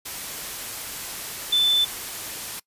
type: tone in noise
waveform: sine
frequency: 3520 Hz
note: A7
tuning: in tune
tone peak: -16 dBFS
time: 1.52-1.85 s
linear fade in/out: 10 ms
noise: white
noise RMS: -33 dBFS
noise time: 0.05-2.6 s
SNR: +14 dB
effects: noise-tail reverb RT60 0.1 s tail -22 dB re dry + resampled to 32000 Hz